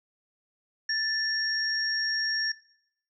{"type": "tone pair together", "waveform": "sine", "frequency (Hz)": [1760, 5559], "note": ["A6", "F8"], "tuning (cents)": [0, -9], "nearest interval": "octave + minor sixth", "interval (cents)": 1991, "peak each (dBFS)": -28, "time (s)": [0.89, 2.52], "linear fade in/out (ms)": 5, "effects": ["noise-tail reverb RT60 0.7 s tail -19 dB re dry"]}